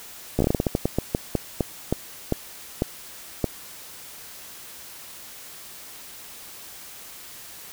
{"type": "slowing click train", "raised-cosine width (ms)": 2, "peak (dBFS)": -7, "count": 19, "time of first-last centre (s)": [0.39, 3.443], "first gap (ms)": 14, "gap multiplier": 1.25, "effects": ["white hiss -42 dBFS RMS until 7.72 s"]}